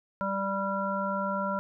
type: harmonic tone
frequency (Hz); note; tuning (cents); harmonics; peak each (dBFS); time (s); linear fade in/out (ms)
196; G3; 0; 1 / 3 / 5 / 7; -33 / -33 / -33 / -33; 0.21-1.59; 0
effects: none